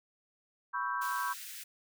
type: chord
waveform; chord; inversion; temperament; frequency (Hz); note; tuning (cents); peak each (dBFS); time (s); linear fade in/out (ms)
sine; C# half-diminished seventh; third; equal; 987.8 / 1108.7 / 1318.5 / 1568; B5 / C#6 / E6 / G6; 0 / 0 / 0 / 0; -36 / -36 / -41 / -37; 0.73-1.34; 20
type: high-pass noise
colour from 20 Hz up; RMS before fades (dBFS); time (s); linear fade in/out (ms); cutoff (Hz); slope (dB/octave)
white; -45; 1.01-1.64; 10; 1500; 48
effects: none